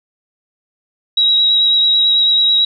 sine tone with vibrato, 3846 Hz, B7, 47 cents flat, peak -9 dBFS, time 1.17-2.65 s, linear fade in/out 5 ms, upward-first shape triangle, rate 9.1 Hz, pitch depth 20 cents each way, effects none

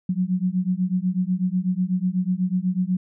sine beating tone pair, 179.3 / 187.4 Hz, F3 / F#3, +46 / +22 cents, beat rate 8.1 Hz, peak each -23 dBFS, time 0.09-2.97 s, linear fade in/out 5 ms, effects none

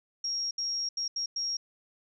sine tone bursts at uneven times, 5588 Hz, F8, in tune, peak -29 dBFS, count 5, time 0.24-0.51 / 0.58-0.89 / 0.97-1.08 / 1.16-1.26 / 1.36-1.57 s, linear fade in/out 5 ms, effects none

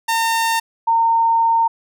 sawtooth / sine tone pair in turn, 910 / 915 Hz, A#5 / A#5, -42 / -32 cents, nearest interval unison, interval 10 cents, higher second, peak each -12 dBFS, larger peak neither, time 0.08-0.6 / 0.87-1.68 s, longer second, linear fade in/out 10 ms, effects none

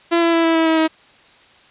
sawtooth tone with pitch steps, 338.8 / 335.3 / 331.8 / 328.4 / 325 / 321.6 / 318.3 Hz, E4 / E4 / E4 / E4 / E4 / E4 / D#4, +48 / +30 / +11 / -6 / -24 / -43 / +39 cents, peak -9 dBFS, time 0.11-0.88 s, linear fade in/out 20 ms, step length 110 ms, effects white hiss -49 dBFS RMS until 1.7 s + resampled to 8000 Hz

